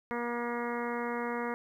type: harmonic tone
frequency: 238.6 Hz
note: A#3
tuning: 41 cents sharp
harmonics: 1 / 2 / 3 / 4 / 5 / 6 / 7 / 8 / 9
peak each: -37 / -36 / -43 / -39 / -42 / -44 / -46 / -44 / -46 dBFS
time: 0.11-1.54 s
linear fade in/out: 0 ms
effects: 11-bit